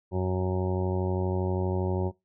harmonic tone, 92.5 Hz, F#2, in tune, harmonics 1 / 2 / 3 / 4 / 5 / 6 / 7 / 8 / 9 / 10, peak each -28 / -32 / -41 / -30 / -43 / -37 / -44 / -44 / -41 / -42 dBFS, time 0.11-2.12 s, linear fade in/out 50 ms, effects noise-tail reverb RT60 0.2 s tail -22 dB re dry

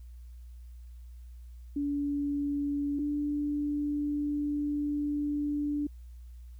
sine tone pair in turn, 286.4 / 292.2 Hz, D4 / D4, -43 / -9 cents, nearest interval unison, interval 34 cents, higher second, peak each -28 dBFS, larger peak neither, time 1.76-2.99 / 2.99-5.87 s, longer second, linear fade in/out 5 ms, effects added 60 Hz sine -44 dBFS peak until 6.59 s + white hiss -71 dBFS RMS until 6.59 s

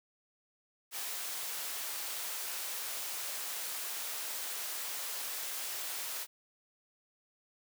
white high-pass noise, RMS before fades -39 dBFS, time 0.91-6.27 s, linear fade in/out 50 ms, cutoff 500 Hz, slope 12 dB/octave, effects none

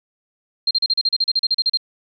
sine tone bursts, 4186 Hz, C8, in tune, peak -14 dBFS, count 15, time 0.67-1.773 s, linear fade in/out 5 ms, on 39 ms, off 37 ms, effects none

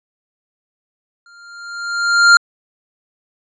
square tone with exponential growth, 1396.9 Hz, F6, in tune, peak -4 dBFS, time 1.26-2.37 s, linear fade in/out 2 ms, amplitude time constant 240 ms, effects resampled to 16000 Hz

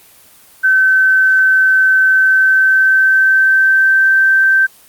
sine tone with pitch glide, 1534 to 1557.2 Hz, G6 to G6, -38 to -12 cents, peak -7 dBFS, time 0.63-4.67 s, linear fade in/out 20 ms, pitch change +26 cents, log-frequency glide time 2.03-4.13 s, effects white hiss -44 dBFS RMS until 4.88 s + Opus 24 kbps

